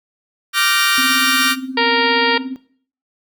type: chord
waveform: 20% pulse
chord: G minor seventh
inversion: second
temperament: equal with one note detuned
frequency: 1174.7 / 1396.9 / 1543.7 / 1864.7 Hz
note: D6 / F6 / G6 / Bb6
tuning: 0 / 0 / -27 / 0 cents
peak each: -14 dBFS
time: 0.53-1.56 s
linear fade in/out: 50 ms
type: tone with tremolo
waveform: sine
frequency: 261.6 Hz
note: C4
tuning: in tune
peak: -20 dBFS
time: 0.98-2.56 s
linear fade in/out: 0 ms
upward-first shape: sine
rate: 17 Hz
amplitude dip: 65%
type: harmonic tone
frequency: 466.2 Hz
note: A#4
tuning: in tune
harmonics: 1 / 2 / 3 / 4 / 5 / 6 / 7 / 8 / 9 / 10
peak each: -19 / -18 / -25 / -20 / -24 / -23 / -25 / -28 / -29 / -25 dBFS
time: 1.77-2.38 s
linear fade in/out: 5 ms
effects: noise-tail reverb RT60 0.5 s tail -17 dB re dry